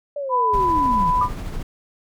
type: linear sweep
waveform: sine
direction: down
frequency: 587 to 151.5 Hz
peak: -24 dBFS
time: 0.16-1.11 s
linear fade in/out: 5 ms
type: tone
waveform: sine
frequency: 997 Hz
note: B5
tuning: 16 cents sharp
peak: -16 dBFS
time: 0.29-1.29 s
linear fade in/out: 50 ms
type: noise with tremolo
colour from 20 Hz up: brown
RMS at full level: -26 dBFS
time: 0.53-1.63 s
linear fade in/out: 5 ms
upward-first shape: triangle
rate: 13 Hz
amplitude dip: 40%
type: tone with exponential decay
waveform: sine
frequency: 1200 Hz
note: D6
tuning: 37 cents sharp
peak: -18 dBFS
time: 1.21-1.37 s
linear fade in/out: 5 ms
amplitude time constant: 33 ms
effects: none